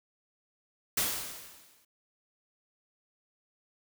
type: noise with exponential decay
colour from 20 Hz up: white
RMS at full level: -27 dBFS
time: 0.97-1.85 s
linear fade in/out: 5 ms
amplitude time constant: 190 ms
effects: none